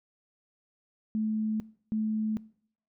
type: tone pair in turn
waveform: sine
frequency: 216.9 / 216.9 Hz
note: A3 / A3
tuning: -25 / -25 cents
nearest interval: unison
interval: 0 cents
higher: neither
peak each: -26 dBFS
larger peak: neither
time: 1.15-1.6 / 1.92-2.37 s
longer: neither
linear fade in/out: 0 ms
effects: noise-tail reverb RT60 0.6 s tail -22 dB re dry